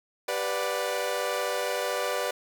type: chord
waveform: sawtooth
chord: G major seventh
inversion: none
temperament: equal with one note detuned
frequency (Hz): 392 / 493.9 / 587.3 / 728.1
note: G4 / B4 / D5 / F#5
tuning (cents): 0 / 0 / 0 / -28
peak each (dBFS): -32 / -27 / -27 / -33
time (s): 0.28-2.31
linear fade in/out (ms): 5
effects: none